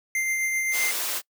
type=tone with tremolo; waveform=square; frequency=2091 Hz; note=C7; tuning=2 cents flat; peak=-23 dBFS; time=0.15-0.91 s; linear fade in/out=2 ms; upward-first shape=triangle; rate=7.7 Hz; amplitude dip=30%
type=noise; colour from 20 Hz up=white; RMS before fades=-28 dBFS; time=0.71-1.22 s; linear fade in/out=50 ms
effects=noise-tail reverb RT60 0.1 s tail -24 dB re dry + high-pass 400 Hz 12 dB/octave